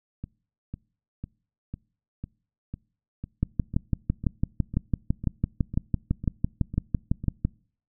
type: two click trains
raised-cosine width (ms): 5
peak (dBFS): -21 / -10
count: 15 / 25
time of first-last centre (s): 0.24-7.24 / 3.43-7.45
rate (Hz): 2 / 5.97
effects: noise-tail reverb RT60 0.5 s tail -26 dB re dry